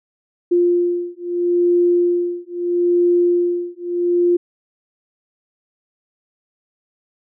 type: beating tone pair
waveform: sine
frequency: 350 / 350.77 Hz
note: F4 / F4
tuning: +4 / +8 cents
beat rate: 0.77 Hz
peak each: -17 dBFS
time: 0.51-4.37 s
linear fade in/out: 10 ms
effects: none